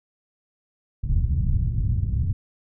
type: low-pass noise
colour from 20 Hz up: white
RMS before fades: -22 dBFS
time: 1.03-2.33 s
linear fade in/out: 10 ms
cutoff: 120 Hz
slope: 24 dB/octave
effects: none